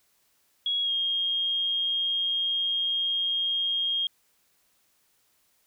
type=tone with pitch glide; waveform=sine; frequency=3322 to 3239 Hz; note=G#7 to G#7; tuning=0 to -44 cents; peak=-24 dBFS; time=0.66-4.07 s; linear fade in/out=2 ms; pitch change=-44 cents; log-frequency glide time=0.82-0.91 s; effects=white hiss -68 dBFS RMS until 5.66 s